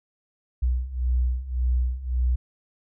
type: beating tone pair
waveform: sine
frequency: 61 / 62.8 Hz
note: B1 / B1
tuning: -21 / +30 cents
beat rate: 1.8 Hz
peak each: -26 / -23 dBFS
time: 0.62-2.36 s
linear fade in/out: 10 ms
effects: none